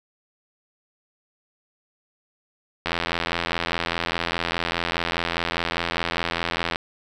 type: click train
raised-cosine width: 0.3 ms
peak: -7 dBFS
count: 332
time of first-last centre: 2.86-6.759 s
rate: 84.9 Hz
effects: 8-bit